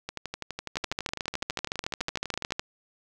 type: two click trains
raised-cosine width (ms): 0.2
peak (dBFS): -11 / -16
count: 26 / 30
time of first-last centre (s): 0.77-2.595 / 0.09-2.507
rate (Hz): 13.7 / 12
effects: none